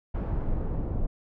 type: noise with low-pass filter sweep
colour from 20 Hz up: brown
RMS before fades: -28 dBFS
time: 0.14-1.07 s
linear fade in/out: 10 ms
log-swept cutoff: 1200 to 630 Hz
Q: 0.75
effects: none